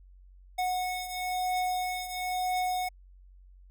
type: beating tone pair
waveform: square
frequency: 733 / 734 Hz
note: F#5 / F#5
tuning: -16 / -14 cents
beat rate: 1 Hz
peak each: -31 / -36 dBFS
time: 0.58-2.89 s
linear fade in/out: 10 ms
effects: added 46 Hz sine -51 dBFS peak until 3.7 s